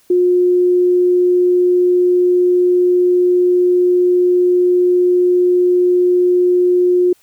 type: tone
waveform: sine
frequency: 358.5 Hz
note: F4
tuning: 45 cents sharp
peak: -9 dBFS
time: 0.1-7.13 s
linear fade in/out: 5 ms
effects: white hiss -54 dBFS RMS until 7.22 s